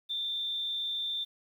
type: tone with amplitude modulation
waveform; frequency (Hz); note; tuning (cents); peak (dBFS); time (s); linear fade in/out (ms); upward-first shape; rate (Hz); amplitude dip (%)
sine; 3573; A7; +26; -29; 0.09-1.25; 20; sine; 220; 40
effects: 10-bit